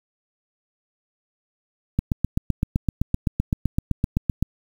click train, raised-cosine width 5 ms, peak -7 dBFS, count 20, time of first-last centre 1.99-4.426 s, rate 7.8 Hz, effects 7-bit

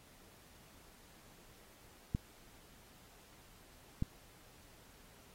clicks, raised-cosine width 5 ms, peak -21 dBFS, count 2, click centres 2.149 / 4.024 s, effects pink hiss -62 dBFS RMS until 5.34 s + AAC 48 kbps

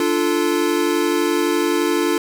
square chord, D minor, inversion none, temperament equal with one note detuned, 293.7 / 345.4 / 440 Hz, D4 / F4 / A4, 0 / -19 / 0 cents, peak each -22 / -20 / -23 dBFS, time 0-2.18 s, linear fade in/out 2 ms, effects none

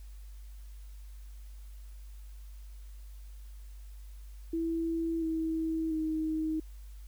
sine tone with pitch steps, 329.6 / 322.1 / 314.7 Hz, E4 / E4 / D#4, 0 / -40 / +20 cents, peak -29 dBFS, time 4.53-6.6 s, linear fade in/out 5 ms, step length 690 ms, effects added 50 Hz sine -44 dBFS peak until 7.07 s + white hiss -64 dBFS RMS until 7.07 s

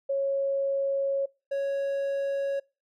sine / triangle tone pair in turn, 550 / 554.1 Hz, C#5 / C#5, -14 / -1 cents, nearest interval unison, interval 13 cents, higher second, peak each -24 dBFS, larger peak neither, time 0.09-1.26 / 1.51-2.6 s, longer first, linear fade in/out 10 ms, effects noise-tail reverb RT60 0.3 s tail -25 dB re dry

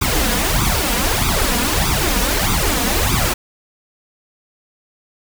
pink noise with flanger, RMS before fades -17 dBFS, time 0.01-3.34 s, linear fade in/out 10 ms, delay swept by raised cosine 0.82 to 4.22 ms, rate 1.6 Hz, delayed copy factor +0.9, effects none

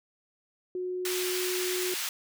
sine tone, 364.6 Hz, F#4, 25 cents flat, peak -30 dBFS, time 0.75-1.94 s, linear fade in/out 2 ms
pink high-pass noise, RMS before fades -33 dBFS, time 1.05-2.09 s, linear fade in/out 2 ms, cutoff 1900 Hz, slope 12 dB/octave
effects none

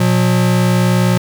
square tone pair together, 120.14 / 180 Hz, B2 / F#3, -47 / -47 cents, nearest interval perfect fifth, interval 700 cents, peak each -14 dBFS, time 0-1.18 s, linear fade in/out 5 ms, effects none

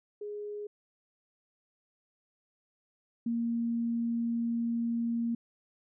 sine tone pair in turn, 415.3 / 233.1 Hz, G#4 / A#3, 0 / 0 cents, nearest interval minor seventh, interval 1000 cents, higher first, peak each -36 / -28 dBFS, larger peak second, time 0.21-0.67 / 3.26-5.35 s, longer second, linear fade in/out 5 ms, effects none

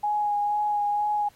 sine tone with vibrato, 830 Hz, G#5, 1 cent flat, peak -22 dBFS, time 0.03-1.29 s, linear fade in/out 10 ms, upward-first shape sine, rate 2.1 Hz, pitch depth 16 cents each way, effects pink hiss -59 dBFS RMS until 1.35 s + AAC 48 kbps

